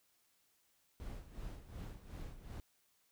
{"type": "noise with tremolo", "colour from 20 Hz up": "brown", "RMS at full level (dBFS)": -45, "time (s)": [1, 2.6], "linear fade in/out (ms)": 0, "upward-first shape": "sine", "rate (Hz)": 2.7, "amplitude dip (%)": 75, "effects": ["white hiss -75 dBFS RMS until 3.11 s"]}